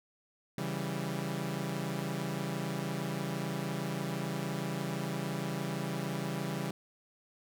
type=chord; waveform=sawtooth; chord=C# diminished; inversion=none; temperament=equal; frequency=138.59 / 164.81 / 196 Hz; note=C#3 / E3 / G3; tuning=0 / 0 / 0 cents; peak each=-34 dBFS; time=0.58-6.71 s; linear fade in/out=2 ms; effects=none